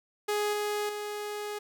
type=tone with level steps; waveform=sawtooth; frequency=416.7 Hz; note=G#4; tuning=6 cents sharp; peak=-23 / -25 / -30 dBFS; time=0.28-1.59 s; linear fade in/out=10 ms; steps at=0.53 / 0.89 s; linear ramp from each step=2 ms; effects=none